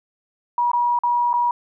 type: tone with dropouts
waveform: sine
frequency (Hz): 962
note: B5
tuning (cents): -46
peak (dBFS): -16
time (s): 0.58-1.51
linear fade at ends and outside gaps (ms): 2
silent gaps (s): 0.716-0.733 / 0.989-1.035 / 1.331-1.338
effects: none